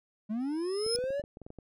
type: linear sweep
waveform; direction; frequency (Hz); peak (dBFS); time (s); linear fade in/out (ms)
triangle; up; 204.8 to 587.3; -28; 0.29-1.22; 20
type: tone with exponential growth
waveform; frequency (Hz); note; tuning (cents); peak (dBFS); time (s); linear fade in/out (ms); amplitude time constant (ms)
35% pulse; 5160; E8; -38; -25; 0.4-0.96; 0; 120
type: clicks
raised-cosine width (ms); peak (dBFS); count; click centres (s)
2; -32; 12; 0.864 / 0.951 / 0.988 / 1.04 / 1.105 / 1.197 / 1.239 / 1.371 / 1.417 / 1.465 / 1.504 / 1.587
effects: none